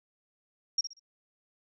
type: tone with echo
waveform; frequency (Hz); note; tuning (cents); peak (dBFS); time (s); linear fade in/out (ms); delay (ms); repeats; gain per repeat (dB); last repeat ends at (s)
sine; 5588; F8; 0; -23; 0.78-0.81; 5; 62; 3; -11; 0.996
effects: none